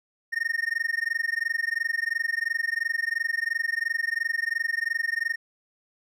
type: tone with amplitude modulation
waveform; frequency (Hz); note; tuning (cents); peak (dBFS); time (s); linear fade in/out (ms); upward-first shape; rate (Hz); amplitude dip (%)
triangle; 1840; A#6; -23; -19; 0.32-5.36; 20; sine; 22.9; 100
effects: none